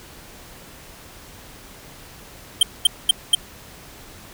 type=tone bursts; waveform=square; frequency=3152 Hz; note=G7; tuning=9 cents sharp; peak=-10 dBFS; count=4; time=2.61-3.35 s; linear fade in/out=5 ms; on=20 ms; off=220 ms; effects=pink hiss -43 dBFS RMS until 4.33 s